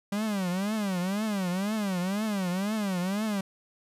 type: tone with vibrato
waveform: 45% pulse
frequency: 196.8 Hz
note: G3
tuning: 7 cents sharp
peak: -27 dBFS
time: 0.12-3.41 s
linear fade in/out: 5 ms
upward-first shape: triangle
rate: 2 Hz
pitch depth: 220 cents each way
effects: resampled to 32000 Hz